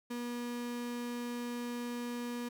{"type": "tone", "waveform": "35% pulse", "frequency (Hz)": 240.9, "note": "B3", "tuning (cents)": -43, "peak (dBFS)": -35, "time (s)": [0.1, 2.49], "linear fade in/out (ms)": 10, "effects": []}